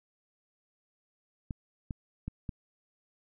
clicks, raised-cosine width 5 ms, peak -23 dBFS, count 4, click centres 1.508 / 1.908 / 2.28 / 2.492 s, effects none

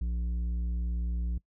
triangle tone with tanh clipping, 59 Hz, A#1, 22 cents sharp, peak -30 dBFS, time 0.01-1.38 s, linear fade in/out 5 ms, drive 12 dB, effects noise-tail reverb RT60 0.1 s tail -21 dB re dry

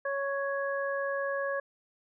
harmonic tone, 555 Hz, C#5, 2 cents sharp, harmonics 1 / 2 / 3, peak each -31 / -37 / -35 dBFS, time 0.05-1.6 s, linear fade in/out 5 ms, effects none

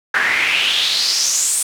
pink noise with band-pass filter sweep, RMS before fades -17 dBFS, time 0.14-1.63 s, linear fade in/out 5 ms, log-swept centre 1600 to 9100 Hz, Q 4.8, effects none

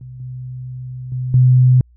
sine tone with level steps, 127 Hz, B2, 49 cents sharp, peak -31 / -26 / -19 / -7 dBFS, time 0.01-1.81 s, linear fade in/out 2 ms, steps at 0.2 / 1.12 / 1.34 s, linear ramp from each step 2 ms, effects added 60 Hz sine -46 dBFS peak until 1.96 s

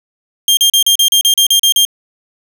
sawtooth tone bursts, 3200 Hz, G7, 35 cents sharp, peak -4 dBFS, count 11, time 0.48-1.851 s, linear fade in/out 2 ms, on 91 ms, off 37 ms, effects none

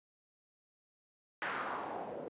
white noise with low-pass filter sweep, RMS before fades -40 dBFS, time 1.42-2.28 s, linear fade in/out 0 ms, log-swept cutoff 1800 to 450 Hz, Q 2.3, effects high-pass 200 Hz 12 dB/octave + resampled to 8000 Hz

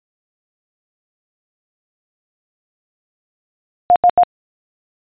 sine tone bursts, 710 Hz, F5, 28 cents sharp, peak -6 dBFS, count 3, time 3.9-4.234 s, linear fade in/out 0 ms, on 58 ms, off 80 ms, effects resampled to 8000 Hz

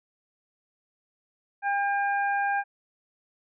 harmonic tone, 803 Hz, G5, 41 cents sharp, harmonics 1 / 2 / 3, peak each -25 / -28 / -39 dBFS, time 1.62-2.64 s, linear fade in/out 50 ms, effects none

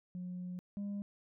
sine tone pair in turn, 180 / 202 Hz, F#3 / G#3, -47 / -48 cents, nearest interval major second, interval 199 cents, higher second, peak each -38 / -34 dBFS, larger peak second, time 0.15-0.59 / 0.77-1.02 s, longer first, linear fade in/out 0 ms, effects tanh soft clip ceiling -36 dBFS

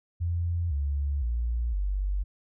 sine tone with pitch steps, 85.7 / 70.83 / 58.53 / 48.38 Hz, F2 / C#2 / A#1 / G1, -32 / +38 / +8 / -22 cents, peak -25 dBFS, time 0.2-2.24 s, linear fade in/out 20 ms, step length 510 ms, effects none

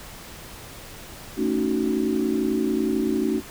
sine chord, D# half-diminished seventh, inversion second, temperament just, 224 / 280 / 311.1 / 373.4 Hz, A3 / C#4 / D#4 / F#4, +31 / +18 / 0 / +16 cents, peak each -26 dBFS, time 1.36-3.42 s, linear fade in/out 50 ms, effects pink hiss -41 dBFS RMS until 3.5 s

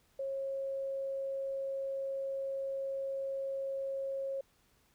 sine tone, 543 Hz, C#5, 36 cents flat, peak -34 dBFS, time 0.19-4.41 s, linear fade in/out 5 ms, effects pink hiss -70 dBFS RMS until 4.94 s

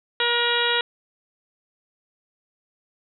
harmonic tone with a mistuned harmonic, 477.1 Hz, A#4, 40 cents sharp, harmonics 1 / 2 / 3 / 4 / 5 / 6 / 7 / 8, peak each -27 / -28 / -26 / -27 / -32 / -28 / -27 / -27 dBFS, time 0.2-0.81 s, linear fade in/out 2 ms, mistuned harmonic 4, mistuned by -17 cents, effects none

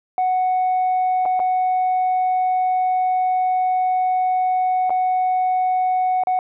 sine tone with dropouts, 740 Hz, F#5, in tune, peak -14 dBFS, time 0.18-6.39 s, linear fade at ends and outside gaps 1 ms, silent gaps 1.254-1.259 / 1.394-1.4 / 4.896-4.904 / 6.236-6.271 s, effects tanh soft clip ceiling -14 dBFS

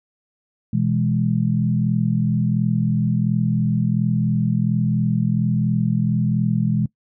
sine chord, E major, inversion second, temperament equal, 123.47 / 164.81 / 207.7 Hz, B2 / E3 / G#3, 0 / 0 / 0 cents, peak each -21 dBFS, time 0.73-6.86 s, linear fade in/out 5 ms, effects noise-tail reverb RT60 0.1 s tail -21 dB re dry

